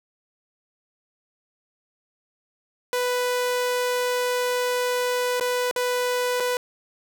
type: tone with dropouts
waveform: sawtooth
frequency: 495.1 Hz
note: B4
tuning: 4 cents sharp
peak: -18 dBFS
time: 2.93-6.57 s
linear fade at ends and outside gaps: 1 ms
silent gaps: 5.398-5.409 / 5.712-5.761 / 6.4-6.404 s
effects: 10-bit